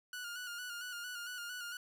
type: tone with vibrato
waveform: sawtooth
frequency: 1445 Hz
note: F#6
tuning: 41 cents flat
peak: -38 dBFS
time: 0.13-1.77 s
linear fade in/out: 2 ms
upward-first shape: square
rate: 4.4 Hz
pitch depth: 40 cents each way
effects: none